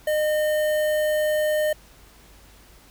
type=tone with notch filter; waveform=square; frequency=610 Hz; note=D#5; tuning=34 cents flat; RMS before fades=-22 dBFS; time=0.07-1.73 s; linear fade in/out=5 ms; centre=5100 Hz; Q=0.76; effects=added 50 Hz sine -52 dBFS peak until 2.9 s + pink hiss -52 dBFS RMS until 2.9 s